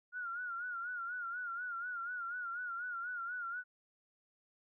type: tone with vibrato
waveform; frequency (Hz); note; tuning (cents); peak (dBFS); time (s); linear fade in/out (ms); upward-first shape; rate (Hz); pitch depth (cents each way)
sine; 1424; F6; +33; -38; 0.12-3.64; 50; sine; 4.1; 82
effects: none